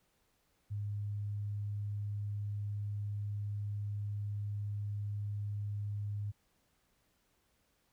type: tone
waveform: sine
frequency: 102.9 Hz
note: G#2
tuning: 16 cents flat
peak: -35 dBFS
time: 0.7-6.32 s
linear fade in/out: 20 ms
effects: pink hiss -75 dBFS RMS until 7.92 s